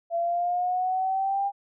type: exponential sweep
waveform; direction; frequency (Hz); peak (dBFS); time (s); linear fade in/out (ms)
sine; up; 674 to 803; -23; 0.1-1.52; 50
effects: none